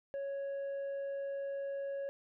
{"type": "tone with tanh clipping", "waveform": "triangle", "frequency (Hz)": 554.4, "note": "C#5", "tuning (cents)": 0, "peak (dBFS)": -37, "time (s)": [0.14, 2.09], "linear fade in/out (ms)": 0, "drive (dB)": 8, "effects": []}